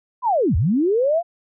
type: linear two-way sweep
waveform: sine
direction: down then up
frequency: 1046.5 to 65.41 to 711 Hz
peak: -15 dBFS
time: 0.22-1.23 s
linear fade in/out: 50 ms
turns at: 0.56 s
effects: none